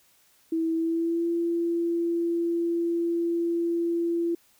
sine tone with pitch glide, 326.2 to 339.1 Hz, E4 to E4, -18 to +49 cents, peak -23 dBFS, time 0.52-4.35 s, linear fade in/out 5 ms, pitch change +67 cents, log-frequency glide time 0.75-1.28 s, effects white hiss -62 dBFS RMS until 4.59 s

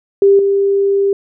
sine tone with level steps, 396.6 Hz, G4, 20 cents sharp, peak -5 / -10 dBFS, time 0.22-1.13 s, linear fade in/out 2 ms, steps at 0.39 s, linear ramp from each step 2 ms, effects none

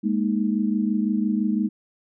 sine chord, Ab suspended second, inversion none, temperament just, 207.7 / 233.6 / 311.5 Hz, Ab3 / Bb3 / Eb4, 0 / +4 / +2 cents, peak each -22 / -25 / -27 dBFS, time 0.03-1.69 s, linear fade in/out 20 ms, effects none

